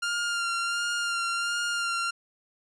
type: tone with vibrato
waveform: sawtooth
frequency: 1396.9 Hz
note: F6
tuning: in tune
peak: -23 dBFS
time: 0.02-2.11 s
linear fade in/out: 10 ms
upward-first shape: sine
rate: 1.4 Hz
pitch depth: 23 cents each way
effects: resampled to 22050 Hz